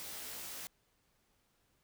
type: noise with comb filter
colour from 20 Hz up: white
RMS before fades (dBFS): -45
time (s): 0-0.67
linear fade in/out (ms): 0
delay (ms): 16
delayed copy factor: +1
effects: pink hiss -75 dBFS RMS until 1.83 s